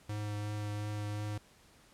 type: tone with vibrato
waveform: square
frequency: 104.6 Hz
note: G#2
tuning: 13 cents sharp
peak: -36 dBFS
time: 0.09-1.38 s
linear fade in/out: 5 ms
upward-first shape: triangle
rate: 2.8 Hz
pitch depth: 13 cents each way
effects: pink hiss -62 dBFS RMS until 1.93 s + low-pass 11000 Hz 12 dB/octave

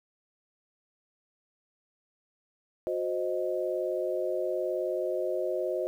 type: chord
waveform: sine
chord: C diminished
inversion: second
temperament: equal with one note detuned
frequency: 364.3 / 523.3 / 622.3 Hz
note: Gb4 / C5 / Eb5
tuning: -27 / 0 / 0 cents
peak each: -32 dBFS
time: 2.87-5.87 s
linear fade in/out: 0 ms
effects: 10-bit

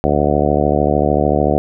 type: harmonic tone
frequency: 73.42 Hz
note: D2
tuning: in tune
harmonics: 1 / 2 / 3 / 4 / 5 / 6 / 7 / 8 / 9 / 10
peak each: -21 / -21 / -21 / -21 / -21 / -21 / -21 / -21 / -21 / -21 dBFS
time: 0.04-1.58 s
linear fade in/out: 0 ms
effects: none

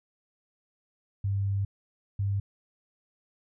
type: tone pair in turn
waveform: sine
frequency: 99 / 99.5 Hz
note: G2 / G2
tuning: +18 / +26 cents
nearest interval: unison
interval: 8 cents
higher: second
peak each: -25 dBFS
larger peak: neither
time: 1.24-1.65 / 2.19-2.4 s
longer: first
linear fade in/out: 5 ms
effects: none

